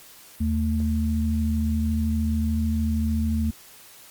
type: tone pair together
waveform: sine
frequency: 78.5 / 222 Hz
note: D#2 / A3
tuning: +16 / +16 cents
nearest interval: octave + tritone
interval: 1800 cents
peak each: -23 / -24 dBFS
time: 0.4-3.51 s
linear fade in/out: 10 ms
effects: white hiss -48 dBFS RMS until 4.1 s + Opus 48 kbps